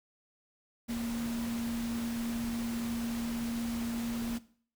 sine tone in noise, 233.1 Hz, A#3, in tune, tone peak -32 dBFS, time 0.88-4.39 s, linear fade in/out 20 ms, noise pink, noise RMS -43 dBFS, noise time 0.88-4.39 s, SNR +8 dB, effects noise-tail reverb RT60 0.5 s tail -18 dB re dry

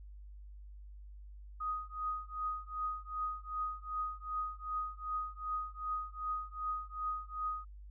sine tone with tremolo, 1248 Hz, D#6, 5 cents sharp, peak -32 dBFS, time 1.6-7.65 s, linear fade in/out 10 ms, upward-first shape triangle, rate 2.6 Hz, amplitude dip 100%, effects added 50 Hz sine -48 dBFS peak until 7.9 s

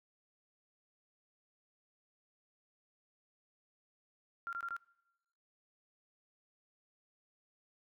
sine tone bursts, 1384 Hz, F6, 16 cents flat, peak -37 dBFS, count 4, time 4.47-4.765 s, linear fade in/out 0 ms, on 58 ms, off 21 ms, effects noise-tail reverb RT60 1.0 s tail -24 dB re dry

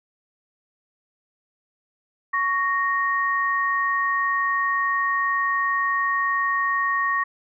sine tone pair together, 1114.3 / 1861 Hz, C#6 / A#6, +9 / -3 cents, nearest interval major sixth, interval 888 cents, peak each -22 / -23 dBFS, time 2.33-7.24 s, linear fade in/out 10 ms, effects none

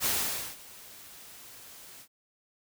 white noise with ADSR envelope, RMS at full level -27 dBFS, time 0-2.08 s, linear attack 48 ms, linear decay 510 ms, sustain -22 dB, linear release 73 ms, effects none

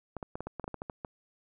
clicks, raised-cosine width 1 ms, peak -23 dBFS, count 12, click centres 0.167 / 0.228 / 0.355 / 0.406 / 0.47 / 0.597 / 0.642 / 0.679 / 0.743 / 0.819 / 0.898 / 1.048 s, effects none

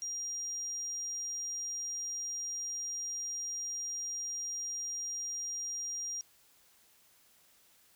sine tone with amplitude modulation, 5700 Hz, F8, 34 cents sharp, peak -34 dBFS, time 0.02-6.21 s, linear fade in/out 0 ms, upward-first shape sine, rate 178 Hz, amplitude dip 30%, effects white hiss -65 dBFS RMS until 7.95 s

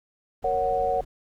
brown noise, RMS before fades -41 dBFS, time 0.42-1.05 s, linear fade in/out 10 ms
sine chord, F# major, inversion first, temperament equal, 466.2 / 554.4 / 740 Hz, A#4 / C#5 / F#5, 0 / 0 / 0 cents, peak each -28 / -27 / -24 dBFS, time 0.44-1.01 s, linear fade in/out 5 ms
effects none

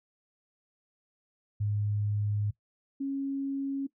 sine tone pair in turn, 103.83 / 274.6 Hz, G#2 / C#4, 0 / -16 cents, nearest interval octave + perfect fourth, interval 1684 cents, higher second, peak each -27 / -29 dBFS, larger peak first, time 1.6-2.51 / 3-3.87 s, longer first, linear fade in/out 10 ms, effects noise-tail reverb RT60 0.1 s tail -18 dB re dry

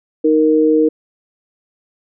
sine tone pair together, 311.2 / 466.2 Hz, D#4 / A#4, 0 / 0 cents, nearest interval perfect fifth, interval 700 cents, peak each -12 dBFS, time 0.24-0.89 s, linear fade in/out 10 ms, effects none

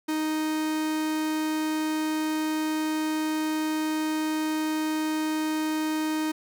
45% pulse tone, 311.1 Hz, D#4, in tune, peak -25 dBFS, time 0.08-6.32 s, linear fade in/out 10 ms, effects none

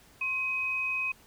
sine tone pair together, 1060.8 / 2523 Hz, C6 / D#7, +23 / +23 cents, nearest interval octave + minor third, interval 1500 cents, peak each -40 / -28 dBFS, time 0.21-1.12 s, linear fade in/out 5 ms, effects pink hiss -58 dBFS RMS until 1.26 s

